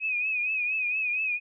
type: tone with vibrato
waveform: sine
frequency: 2514 Hz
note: D#7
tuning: 17 cents sharp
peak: -25 dBFS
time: 0-1.4 s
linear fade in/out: 50 ms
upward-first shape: triangle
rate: 4.3 Hz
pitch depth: 83 cents each way
effects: none